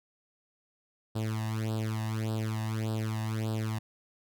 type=tone with flanger; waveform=sawtooth; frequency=110 Hz; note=A2; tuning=in tune; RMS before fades=-32 dBFS; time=1.15-3.79 s; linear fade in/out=10 ms; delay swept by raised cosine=0.23 to 1.1 ms; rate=1.7 Hz; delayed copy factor=+0.85; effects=none